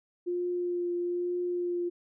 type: tone with vibrato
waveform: sine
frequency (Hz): 352.4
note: F4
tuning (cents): +16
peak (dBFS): -28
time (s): 0.26-1.9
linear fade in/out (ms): 20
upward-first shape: triangle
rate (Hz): 1.1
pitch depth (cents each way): 15
effects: none